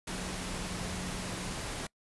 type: tone in noise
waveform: sine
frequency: 182.3 Hz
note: F#3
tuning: 25 cents flat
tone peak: -41 dBFS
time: 0.1-1.53 s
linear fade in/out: 5 ms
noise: pink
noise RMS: -38 dBFS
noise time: 0.07-1.87 s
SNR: -6 dB
effects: noise-tail reverb RT60 0.1 s tail -24 dB re dry + resampled to 24000 Hz